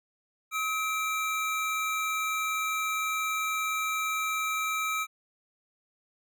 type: tone pair together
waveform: square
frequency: 1280.1 / 2349 Hz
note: D#6 / D7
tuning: +49 / 0 cents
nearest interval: major seventh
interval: 1051 cents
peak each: -31 / -32 dBFS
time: 0.51-5.07 s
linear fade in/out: 50 ms
effects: none